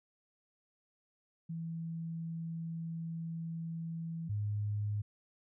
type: tone pair in turn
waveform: sine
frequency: 164.81 / 104.02 Hz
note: E3 / G#2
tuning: 0 / +3 cents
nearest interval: minor sixth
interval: 797 cents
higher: first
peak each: -37 / -32 dBFS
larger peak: second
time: 1.49-4.29 / 4.29-5.02 s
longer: first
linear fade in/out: 10 ms
effects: none